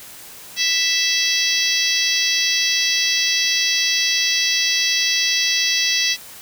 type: harmonic tone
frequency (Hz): 659.3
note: E5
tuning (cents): 0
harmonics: 3 / 4 / 5 / 6 / 7 / 8 / 9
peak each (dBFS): -24 / -24 / -24 / -24 / -24 / -24 / -24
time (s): 0.56-6.17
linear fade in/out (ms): 50
effects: white hiss -39 dBFS RMS until 6.41 s